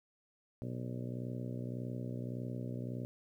harmonic tone with a mistuned harmonic, 61.74 Hz, B1, in tune, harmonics 2 / 3 / 4 / 5 / 6 / 7 / 8 / 9 / 10, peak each -40 / -46 / -44 / -51 / -51 / -53 / -54 / -54 / -56 dBFS, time 0.62-3.05 s, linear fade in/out 0 ms, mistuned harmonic 10, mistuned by -44 cents, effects 12-bit

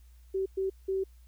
sine tone bursts at uneven times, 383.6 Hz, G4, 37 cents flat, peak -27 dBFS, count 3, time 0.34-0.46 / 0.57-0.7 / 0.88-1.04 s, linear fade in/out 10 ms, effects added 60 Hz sine -52 dBFS peak until 1.27 s + white hiss -69 dBFS RMS until 1.27 s

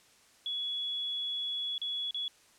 sine tone with dropouts, 3380 Hz, G#7, 30 cents sharp, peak -32 dBFS, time 0.46-2.28 s, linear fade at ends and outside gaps 1 ms, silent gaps 1.78-1.816 / 2.109-2.145 s, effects white hiss -62 dBFS RMS until 2.58 s + low-pass 9000 Hz 12 dB/octave

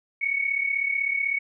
sine tone pair together, 2217 / 2253 Hz, C#7 / C#7, 0 / +28 cents, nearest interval unison, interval 28 cents, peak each -24 / -28 dBFS, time 0.21-1.39 s, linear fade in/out 10 ms, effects none

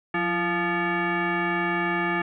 sine tone with frequency modulation, 698.5 Hz, F5, in tune, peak -22 dBFS, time 0.14-2.22 s, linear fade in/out 5 ms, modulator 520 Hz, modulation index 3, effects none

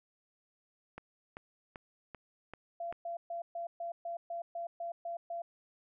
click train, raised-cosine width 0.5 ms, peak -29 dBFS, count 6, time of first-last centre 0.98-2.926 s, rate 2.57 Hz
sine tone bursts, 683 Hz, F5, 39 cents flat, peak -36 dBFS, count 11, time 2.8-5.42 s, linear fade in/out 5 ms, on 120 ms, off 130 ms
effects none

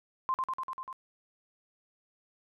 sine tone with echo, 1046.5 Hz, C6, in tune, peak -26 dBFS, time 0.29-0.34 s, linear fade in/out 0 ms, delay 98 ms, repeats 6, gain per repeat -2 dB, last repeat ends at 0.928 s, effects none

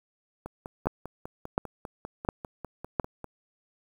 two click trains, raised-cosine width 1 ms, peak -23 / -10 dBFS, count 15 / 4, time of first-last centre 0.46-3.243 / 0.87-2.998 s, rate 5.03 / 1.41 Hz, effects 8-bit

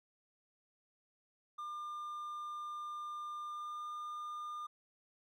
triangle tone with pitch glide, 1200 to 1208.3 Hz, D6 to D6, +37 to +49 cents, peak -39 dBFS, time 1.58-4.67 s, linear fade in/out 10 ms, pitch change +12 cents, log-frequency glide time 3.46-3.86 s, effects none

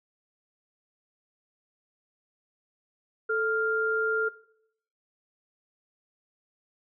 sine tone pair together, 440.4 / 1398.2 Hz, A4 / F6, +2 / +2 cents, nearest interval octave + minor sixth, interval 2000 cents, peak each -27 dBFS, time 3.29-4.29 s, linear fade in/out 10 ms, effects noise-tail reverb RT60 0.7 s tail -18 dB re dry

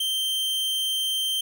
45% pulse tone, 3136 Hz, G7, in tune, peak -23 dBFS, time 0-1.41 s, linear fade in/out 5 ms, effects none

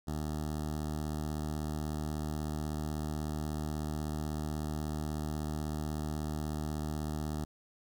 15% pulse tone with notch filter, 76.3 Hz, D#2, 33 cents flat, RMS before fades -36 dBFS, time 0.07-7.45 s, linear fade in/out 10 ms, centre 2300 Hz, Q 0.87, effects none

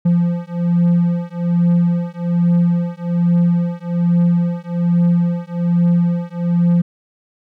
triangle beating tone pair, 172.4 / 173.6 Hz, F3 / F3, -22 / -10 cents, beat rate 1.2 Hz, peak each -14 dBFS, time 0.05-6.82 s, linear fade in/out 10 ms, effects none

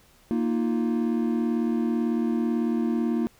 triangle chord, Bb suspended fourth, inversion none, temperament equal, 233.1 / 311.1 / 349.2 Hz, Bb3 / Eb4 / F4, 0 / 0 / 0 cents, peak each -22 / -27 / -28 dBFS, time 0.31-3.27 s, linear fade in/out 0 ms, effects pink hiss -58 dBFS RMS until 3.39 s

